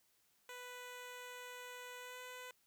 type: tone with pitch glide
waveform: 10% pulse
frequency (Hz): 495.4 to 501.2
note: B4 to B4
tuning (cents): +5 to +25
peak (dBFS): -40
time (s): 0.49-2.51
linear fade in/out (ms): 2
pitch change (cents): +20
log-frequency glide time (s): 1.99-2.19
effects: white hiss -75 dBFS RMS until 2.66 s